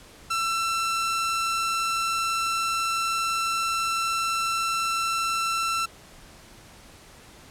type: tone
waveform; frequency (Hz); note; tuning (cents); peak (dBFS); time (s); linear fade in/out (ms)
sawtooth; 1341; E6; +29; -20; 0.3-5.86; 10
effects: pink hiss -49 dBFS RMS until 7.5 s + low-pass 11000 Hz 12 dB/octave